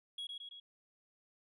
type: tone with echo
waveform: sine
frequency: 3322 Hz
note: G#7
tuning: in tune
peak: -37 dBFS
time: 0.18-0.27 s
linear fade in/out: 5 ms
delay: 110 ms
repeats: 3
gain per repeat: -4 dB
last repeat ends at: 0.6 s
effects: tanh soft clip ceiling -39 dBFS